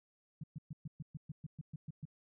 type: tone bursts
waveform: sine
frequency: 151.9 Hz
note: D#3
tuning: 41 cents flat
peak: -40 dBFS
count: 12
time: 0.41-2.054 s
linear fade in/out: 5 ms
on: 27 ms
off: 120 ms
effects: none